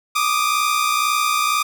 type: tone pair together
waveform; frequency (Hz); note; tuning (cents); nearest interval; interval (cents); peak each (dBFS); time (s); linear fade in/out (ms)
sawtooth; 1174.7 / 1236.7; D6 / D#6; 0 / -11; minor second; 89; -16; 0.15-1.63; 10
effects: none